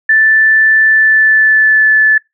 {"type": "tone with pitch glide", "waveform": "sine", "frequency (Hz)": [1760, 1739.8], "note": ["A6", "A6"], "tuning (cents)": [0, -20], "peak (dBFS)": -5, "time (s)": [0.09, 2.18], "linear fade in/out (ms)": 5, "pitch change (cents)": -20, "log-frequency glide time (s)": [0.86, 1.89], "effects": ["noise-tail reverb RT60 0.2 s tail -25 dB re dry"]}